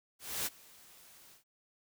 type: noise with ADSR envelope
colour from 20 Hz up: white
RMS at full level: -34 dBFS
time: 0.19-1.44 s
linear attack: 270 ms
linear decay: 31 ms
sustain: -24 dB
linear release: 120 ms
effects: none